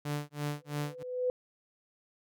sawtooth tone with tremolo, 146.83 Hz, D3, in tune, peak -27 dBFS, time 0.05-1.03 s, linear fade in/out 5 ms, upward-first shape sine, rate 3 Hz, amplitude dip 100%
sine tone with exponential growth, 501 Hz, B4, 25 cents sharp, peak -25 dBFS, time 0.56-1.3 s, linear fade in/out 1 ms, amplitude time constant 160 ms
effects none

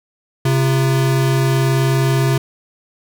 square tone pair together, 134.1 / 343.1 Hz, C3 / F4, +43 / -31 cents, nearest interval octave + major third, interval 1626 cents, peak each -14 / -23 dBFS, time 0.45-2.38 s, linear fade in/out 5 ms, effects none

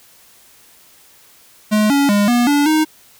square tone with pitch steps, 212.4 / 281.1 / 204.3 / 241.4 / 288.4 / 311.3 Hz, G#3 / C#4 / G#3 / B3 / D4 / D#4, +39 / +24 / -28 / -39 / -31 / +1 cents, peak -12 dBFS, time 1.71-2.85 s, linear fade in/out 20 ms, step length 190 ms, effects white hiss -48 dBFS RMS until 3.19 s

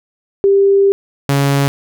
sine / sawtooth tone pair in turn, 395.4 / 139.8 Hz, G4 / C#3, +15 / +15 cents, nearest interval octave + tritone, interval 1800 cents, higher first, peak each -7 dBFS, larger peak neither, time 0.44-0.92 / 1.29-1.68 s, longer first, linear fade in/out 0 ms, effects none

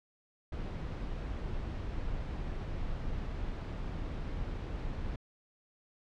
brown noise, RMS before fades -37 dBFS, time 0.52-5.16 s, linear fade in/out 5 ms, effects low-pass 4000 Hz 12 dB/octave

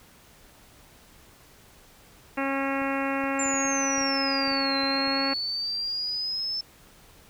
harmonic tone, 273 Hz, C#4, 26 cents flat, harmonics 1 / 2 / 3 / 4 / 5 / 6 / 7 / 8 / 9 / 10, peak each -29 / -32 / -34 / -35 / -36 / -37 / -37 / -38 / -39 / -39 dBFS, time 2.37-5.34 s, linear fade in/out 10 ms
clicks, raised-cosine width 3 ms, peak -34 dBFS, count 11, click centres 2.818 / 3.239 / 3.46 / 3.541 / 3.653 / 3.98 / 4.012 / 4.476 / 4.515 / 4.835 / 5.076 s
sine exponential two-way sweep, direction down then up, 7300 to 4100 to 5300 Hz, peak -27 dBFS, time 3.39-6.61 s, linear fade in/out 5 ms, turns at 4.78 s
effects pink hiss -54 dBFS RMS until 7.29 s

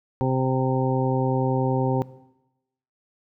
harmonic tone, 130.5 Hz, C3, 4 cents flat, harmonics 1 / 2 / 3 / 4 / 6 / 7, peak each -23 / -26 / -28 / -29 / -31 / -31 dBFS, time 0.21-2.02 s, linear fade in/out 0 ms, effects noise-tail reverb RT60 0.9 s tail -18 dB re dry

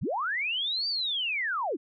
sine linear two-way sweep, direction up then down, 54 to 4699 to 237.7 Hz, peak -27 dBFS, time 0.01-1.77 s, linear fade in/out 20 ms, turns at 0.88 s, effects none

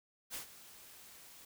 white noise with ADSR envelope, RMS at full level -41 dBFS, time 0.3-1.45 s, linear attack 46 ms, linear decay 110 ms, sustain -15 dB, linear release 4 ms, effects none

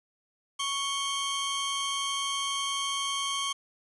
sawtooth tone pair together, 1108.7 / 3156 Hz, C#6 / G7, 0 / +11 cents, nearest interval octave + tritone, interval 1811 cents, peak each -28 dBFS, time 0.59-3.53 s, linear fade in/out 10 ms, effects resampled to 24000 Hz + 9-bit

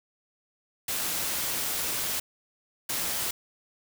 white noise bursts at uneven times, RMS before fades -30 dBFS, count 2, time 0.88-2.2 / 2.89-3.31 s, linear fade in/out 5 ms, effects none

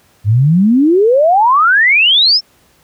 sine exponential sweep, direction up, 97 to 5470 Hz, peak -6 dBFS, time 0.24-2.41 s, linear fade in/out 50 ms, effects pink hiss -51 dBFS RMS until 2.83 s + high-pass 60 Hz 12 dB/octave

